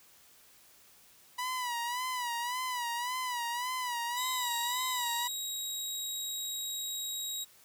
sawtooth tone with vibrato, 980 Hz, B5, 14 cents flat, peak -29 dBFS, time 1.38-5.28 s, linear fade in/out 10 ms, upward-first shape sine, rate 1.8 Hz, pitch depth 76 cents each way
20% pulse tone, 3814 Hz, A#7, 39 cents sharp, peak -29 dBFS, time 4.16-7.45 s, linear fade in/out 20 ms
effects white hiss -60 dBFS RMS until 7.64 s

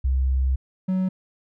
sine / triangle tone pair in turn, 65.5 / 186.77 Hz, C2 / F#3, +2 / +17 cents, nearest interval octave + tritone, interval 1815 cents, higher second, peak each -18 dBFS, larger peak neither, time 0.04-0.56 / 0.88-1.09 s, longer first, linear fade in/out 10 ms, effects none

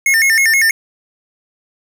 square tone with vibrato, 1975.5 Hz, B6, in tune, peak -10 dBFS, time 0.06-0.71 s, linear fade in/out 2 ms, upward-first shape square, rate 6.3 Hz, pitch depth 160 cents each way, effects 7-bit

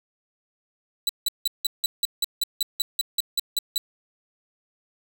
sawtooth tone bursts, 3951 Hz, B7, in tune, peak -17 dBFS, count 15, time 1.07-3.78 s, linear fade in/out 2 ms, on 22 ms, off 170 ms, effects none

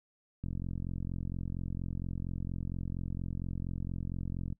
click train, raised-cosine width 5 ms, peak -25 dBFS, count 182, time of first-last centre 0.44-4.526 s, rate 44.3 Hz, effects noise-tail reverb RT60 0.1 s tail -24 dB re dry

